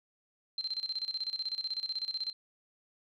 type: tone with tremolo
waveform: sine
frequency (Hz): 4128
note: C8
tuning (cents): -24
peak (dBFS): -31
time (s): 0.58-2.33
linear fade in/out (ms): 2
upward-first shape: square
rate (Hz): 16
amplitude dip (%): 80
effects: none